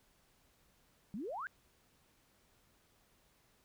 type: exponential sweep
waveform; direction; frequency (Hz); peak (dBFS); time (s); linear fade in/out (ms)
sine; up; 182.2 to 1676; -39; 1.14-1.47; 0
effects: pink hiss -71 dBFS RMS until 3.64 s